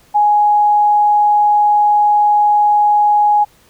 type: tone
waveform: sine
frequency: 833 Hz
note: G#5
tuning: 5 cents sharp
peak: -8 dBFS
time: 0.14-3.45 s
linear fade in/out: 20 ms
effects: pink hiss -50 dBFS RMS until 3.69 s